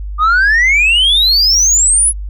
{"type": "exponential sweep", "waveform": "sine", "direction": "up", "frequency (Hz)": [1197, 10620], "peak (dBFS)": -5, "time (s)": [0.18, 2.13], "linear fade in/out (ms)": 50, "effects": ["tanh soft clip ceiling -6 dBFS", "added 50 Hz sine -20 dBFS peak until 2.29 s"]}